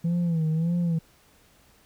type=tone with vibrato; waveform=sine; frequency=165.5 Hz; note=E3; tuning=7 cents sharp; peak=-19 dBFS; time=0.04-0.99 s; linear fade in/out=10 ms; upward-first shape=sine; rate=1.7 Hz; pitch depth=93 cents each way; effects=tanh soft clip ceiling -21 dBFS + pink hiss -59 dBFS RMS until 1.85 s